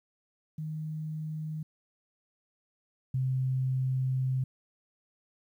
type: tone pair in turn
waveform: sine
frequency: 155.56 / 130.33 Hz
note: D#3 / C3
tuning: 0 / -6 cents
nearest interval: minor third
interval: 306 cents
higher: first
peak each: -33 / -26 dBFS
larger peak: second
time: 0.58-1.63 / 3.14-4.44 s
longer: second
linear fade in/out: 5 ms
effects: 11-bit